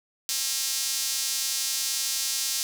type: tone with high-pass filter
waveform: sawtooth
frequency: 269.1 Hz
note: C4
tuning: 49 cents sharp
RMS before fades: -28 dBFS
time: 0.29-2.63 s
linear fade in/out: 0 ms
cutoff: 5300 Hz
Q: 1.3
effects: none